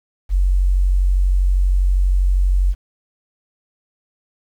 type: tone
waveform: sine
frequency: 46.25 Hz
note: F#1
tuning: in tune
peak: -12 dBFS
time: 0.29-2.75 s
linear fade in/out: 50 ms
effects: 8-bit